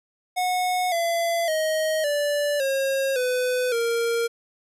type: tone with pitch steps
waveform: square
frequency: 730 / 677.2 / 628.2 / 582.8 / 540.6 / 501.5 / 465.2 Hz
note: F#5 / E5 / D#5 / D5 / C#5 / B4 / A#4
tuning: -24 / +46 / +16 / -13 / -44 / +26 / -4 cents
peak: -22 dBFS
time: 0.36-4.28 s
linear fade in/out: 20 ms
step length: 560 ms
effects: resampled to 32000 Hz